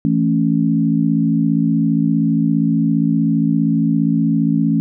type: chord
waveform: sine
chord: A major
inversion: second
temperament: equal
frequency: 164.81 / 220 / 277.2 Hz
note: E3 / A3 / C#4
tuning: 0 / 0 / 0 cents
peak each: -17 dBFS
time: 0.05-4.8 s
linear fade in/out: 0 ms
effects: none